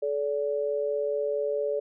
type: tone pair together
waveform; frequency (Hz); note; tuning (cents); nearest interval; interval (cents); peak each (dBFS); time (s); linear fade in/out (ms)
sine; 431.5 / 576; A4 / D5; -34 / -34; perfect fourth; 500; -28; 0.02-1.8; 10
effects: none